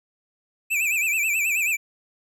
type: tone with vibrato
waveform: square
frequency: 2489 Hz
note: D#7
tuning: in tune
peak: -21 dBFS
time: 0.7-1.77 s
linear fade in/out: 20 ms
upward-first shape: sine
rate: 9.3 Hz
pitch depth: 130 cents each way
effects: none